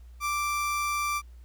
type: tone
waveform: 30% pulse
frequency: 1174.7 Hz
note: D6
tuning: in tune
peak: -24 dBFS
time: 0.2-1.22 s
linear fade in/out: 50 ms
effects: added 60 Hz sine -45 dBFS peak until 1.44 s + pink hiss -67 dBFS RMS until 1.44 s